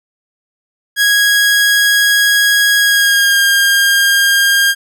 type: tone with pitch glide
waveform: sawtooth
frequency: 1652 to 1611.5 Hz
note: G#6 to G6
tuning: -10 to +47 cents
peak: -5 dBFS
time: 0.96-4.75 s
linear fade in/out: 50 ms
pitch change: -43 cents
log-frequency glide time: 2.8-3.4 s
effects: none